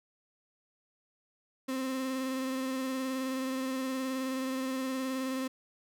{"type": "tone with vibrato", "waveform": "35% pulse", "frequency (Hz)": 262.1, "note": "C4", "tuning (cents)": 3, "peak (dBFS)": -30, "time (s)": [1.68, 5.48], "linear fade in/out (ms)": 10, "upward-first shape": "sine", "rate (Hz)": 19, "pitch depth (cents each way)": 23, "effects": []}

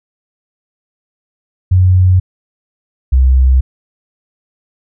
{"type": "tone pair in turn", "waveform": "sine", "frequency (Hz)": [92, 64.77], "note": ["F#2", "C2"], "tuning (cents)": [-9, -17], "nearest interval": "tritone", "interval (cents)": 608, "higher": "first", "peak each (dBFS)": -5, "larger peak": "neither", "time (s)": [[1.71, 2.2], [3.12, 3.61]], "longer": "neither", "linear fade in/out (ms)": 10, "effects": []}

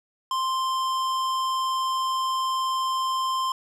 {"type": "tone with hard clipping", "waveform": "triangle", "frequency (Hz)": 1046.5, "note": "C6", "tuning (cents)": 0, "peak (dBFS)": -25, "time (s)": [0.31, 3.52], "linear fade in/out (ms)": 2, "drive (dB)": 18, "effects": []}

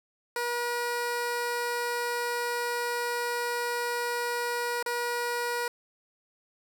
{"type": "tone with dropouts", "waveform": "15% pulse", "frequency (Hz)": 480, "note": "B4", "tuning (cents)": -49, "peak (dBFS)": -22, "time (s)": [0.36, 5.68], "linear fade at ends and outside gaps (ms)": 2, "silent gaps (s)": [4.827, 4.861], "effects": []}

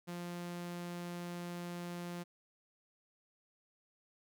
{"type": "tone", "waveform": "sawtooth", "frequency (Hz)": 174.61, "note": "F3", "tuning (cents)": 0, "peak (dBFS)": -37, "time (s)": [0.07, 2.24], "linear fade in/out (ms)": 20, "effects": []}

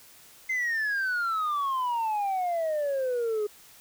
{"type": "exponential sweep", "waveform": "sine", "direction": "down", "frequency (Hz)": [2089, 411.5], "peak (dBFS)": -23, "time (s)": [0.49, 3.47], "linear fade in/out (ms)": 10, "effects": ["tanh soft clip ceiling -24 dBFS", "white hiss -53 dBFS RMS until 3.8 s"]}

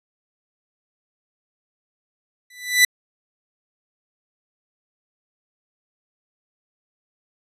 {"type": "tone with exponential growth", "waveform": "sawtooth", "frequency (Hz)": 1985, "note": "B6", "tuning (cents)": 8, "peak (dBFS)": -5, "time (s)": [2.5, 2.85], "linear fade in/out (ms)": 5, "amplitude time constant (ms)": 75, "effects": ["resampled to 32000 Hz"]}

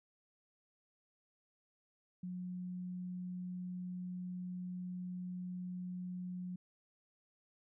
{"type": "tone", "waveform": "sine", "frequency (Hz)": 180.8, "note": "F#3", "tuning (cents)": -40, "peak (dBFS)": -40, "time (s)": [2.23, 6.56], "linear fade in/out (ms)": 5, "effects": []}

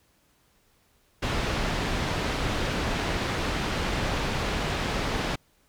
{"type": "low-pass noise", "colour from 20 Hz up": "pink", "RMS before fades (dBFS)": -28, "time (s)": [1.22, 5.36], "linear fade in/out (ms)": 10, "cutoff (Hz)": 4000, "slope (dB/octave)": 12, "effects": ["pink hiss -65 dBFS RMS until 5.68 s"]}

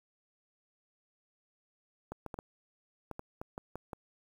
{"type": "clicks", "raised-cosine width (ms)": 1, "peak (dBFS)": -26, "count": 10, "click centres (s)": [2.12, 2.263, 2.342, 2.389, 3.113, 3.194, 3.415, 3.579, 3.756, 3.932], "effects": ["9-bit"]}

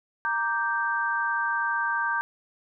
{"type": "chord", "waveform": "sine", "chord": "G minor", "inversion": "first", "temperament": "equal", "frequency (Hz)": [932.3, 1174.7, 1568], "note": ["Bb5", "D6", "G6"], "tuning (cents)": [0, 0, 0], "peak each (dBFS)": [-29, -31, -26], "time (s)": [0.25, 2.21], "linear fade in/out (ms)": 0, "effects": []}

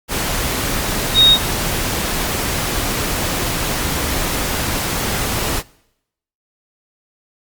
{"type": "tone in noise", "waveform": "sine", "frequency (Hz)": 3743, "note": "A#7", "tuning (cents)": 6, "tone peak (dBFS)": -7, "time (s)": [1.14, 1.38], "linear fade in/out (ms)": 50, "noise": "pink", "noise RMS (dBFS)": -20, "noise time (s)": [0.08, 5.63], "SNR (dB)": 10, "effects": ["noise-tail reverb RT60 0.8 s tail -23 dB re dry", "Opus 48 kbps"]}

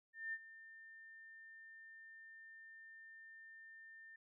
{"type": "tone with ADSR envelope", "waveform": "sine", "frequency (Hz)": 1800, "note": "A6", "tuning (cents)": 39, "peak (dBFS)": -39, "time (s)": [0.13, 4.16], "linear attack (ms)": 200, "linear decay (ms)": 48, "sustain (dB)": -16, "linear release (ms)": 4, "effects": []}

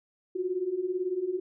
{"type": "beating tone pair", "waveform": "sine", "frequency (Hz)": [352.7, 370.7], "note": ["F4", "F#4"], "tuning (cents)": [17, 3], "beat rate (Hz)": 18, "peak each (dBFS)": [-33, -29], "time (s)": [0.35, 1.4], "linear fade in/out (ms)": 10, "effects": []}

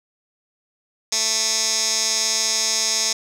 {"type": "tone with band-pass filter", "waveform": "15% pulse", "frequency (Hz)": 221.1, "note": "A3", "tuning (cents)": 9, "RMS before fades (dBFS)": -21, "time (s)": [1.12, 3.13], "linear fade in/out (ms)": 5, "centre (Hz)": 5900, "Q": 4.8, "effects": []}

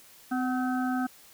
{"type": "harmonic tone with a mistuned harmonic", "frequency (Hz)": 256, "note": "C4", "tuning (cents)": -38, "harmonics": [1, 3, 5, 6], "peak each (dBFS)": [-27, -33, -38, -37], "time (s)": [0.31, 1.07], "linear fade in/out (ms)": 10, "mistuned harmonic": 3, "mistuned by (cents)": -39, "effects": ["white hiss -54 dBFS RMS until 1.33 s"]}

